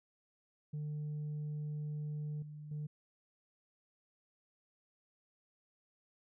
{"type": "tone with level steps", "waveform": "sine", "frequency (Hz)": 150, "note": "D3", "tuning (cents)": 37, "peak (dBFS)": [-35, -45, -36], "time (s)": [0.73, 2.87], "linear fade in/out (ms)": 10, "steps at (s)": [2.42, 2.71], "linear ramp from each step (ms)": 5, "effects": ["tanh soft clip ceiling -36 dBFS"]}